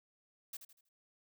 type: noise with echo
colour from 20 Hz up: blue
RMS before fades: -44 dBFS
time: 0.53-0.57 s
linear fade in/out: 5 ms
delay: 80 ms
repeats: 4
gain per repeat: -9 dB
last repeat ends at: 0.89 s
effects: none